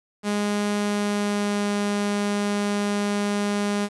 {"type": "tone with pitch glide", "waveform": "sawtooth", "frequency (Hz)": [206.2, 204.5], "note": ["G#3", "G#3"], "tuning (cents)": [-12, -26], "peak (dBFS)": -18, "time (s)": [0.23, 3.89], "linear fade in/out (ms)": 50, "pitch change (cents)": -14, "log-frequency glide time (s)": [0.74, 1.71], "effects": ["resampled to 24000 Hz", "8-bit"]}